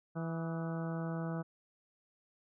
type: harmonic tone with a mistuned harmonic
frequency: 164.81 Hz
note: E3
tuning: in tune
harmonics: 1 / 2 / 3 / 4 / 5 / 6 / 7 / 8 / 9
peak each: -36 / -44 / -46 / -46 / -51 / -54 / -54 / -51 / -52 dBFS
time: 0.15-1.43 s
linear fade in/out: 20 ms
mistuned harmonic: 8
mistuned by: -56 cents
effects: none